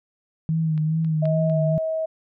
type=tone with vibrato; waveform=sine; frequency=158.1 Hz; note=D#3; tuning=28 cents sharp; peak=-19 dBFS; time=0.49-1.78 s; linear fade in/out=0 ms; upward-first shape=sine; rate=2.4 Hz; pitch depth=43 cents each way
type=clicks; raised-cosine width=0.3 ms; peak=-29 / -33 / -24 / -32 dBFS; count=4; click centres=0.778 / 1.047 / 1.255 / 1.498 s
type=tone with pitch glide; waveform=sine; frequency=635 to 639.8 Hz; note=D#5 to D#5; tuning=+35 to +48 cents; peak=-22 dBFS; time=1.22-2.06 s; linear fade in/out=10 ms; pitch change=+13 cents; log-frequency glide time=1.45-1.53 s
effects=none